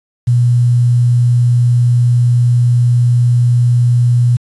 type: tone with quantisation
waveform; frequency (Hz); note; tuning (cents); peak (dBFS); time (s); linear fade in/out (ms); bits
sine; 121.3; B2; -31; -7; 0.27-4.37; 10; 6
effects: resampled to 22050 Hz